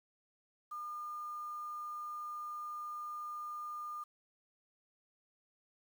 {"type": "tone with quantisation", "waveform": "sine", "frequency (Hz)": 1209, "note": "D6", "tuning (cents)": 50, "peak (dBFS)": -40, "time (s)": [0.71, 4.04], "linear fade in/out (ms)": 10, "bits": 10, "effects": []}